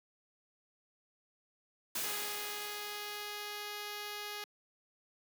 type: noise with exponential decay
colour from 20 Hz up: white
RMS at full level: -36 dBFS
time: 1.95-4.44 s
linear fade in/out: 5 ms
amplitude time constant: 540 ms
type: tone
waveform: 5% pulse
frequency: 415.3 Hz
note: G#4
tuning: in tune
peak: -29 dBFS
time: 2.04-4.44 s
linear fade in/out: 2 ms
effects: high-pass 200 Hz 12 dB/octave